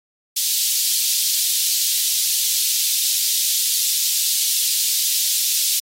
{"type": "high-pass noise", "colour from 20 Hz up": "pink", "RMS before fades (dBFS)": -20, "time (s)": [0.36, 5.8], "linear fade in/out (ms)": 10, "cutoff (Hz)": 3700, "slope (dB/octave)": 24, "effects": ["AAC 48 kbps"]}